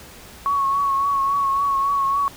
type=tone with vibrato; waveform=sine; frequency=1108.7 Hz; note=C#6; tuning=in tune; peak=-17 dBFS; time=0.46-2.28 s; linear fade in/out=0 ms; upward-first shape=triangle; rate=3.6 Hz; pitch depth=37 cents each way; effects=pink hiss -42 dBFS RMS until 2.36 s